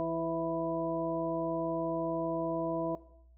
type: harmonic tone with a mistuned harmonic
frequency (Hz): 164.81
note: E3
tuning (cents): 0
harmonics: 1 / 2 / 3 / 4 / 6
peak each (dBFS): -41 / -35 / -40 / -32 / -40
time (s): 0-2.95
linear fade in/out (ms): 0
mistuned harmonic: 3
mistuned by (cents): +23
effects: noise-tail reverb RT60 0.7 s tail -18 dB re dry + added 60 Hz sine -56 dBFS peak until 3.37 s